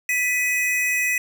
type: tone pair together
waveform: square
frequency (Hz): 1975.5 / 2522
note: B6 / D#7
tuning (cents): 0 / +23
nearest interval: major third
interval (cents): 423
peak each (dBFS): -23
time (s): 0.09-1.18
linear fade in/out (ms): 2
effects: none